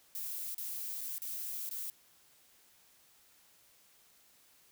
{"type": "noise with dropouts", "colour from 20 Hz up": "violet", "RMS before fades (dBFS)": -40, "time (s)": [0.15, 1.9], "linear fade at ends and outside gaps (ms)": 1, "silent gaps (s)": [[0.546, 0.58], [1.009, 1.013], [1.182, 1.219], [1.692, 1.711]], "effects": ["white hiss -65 dBFS RMS until 4.71 s"]}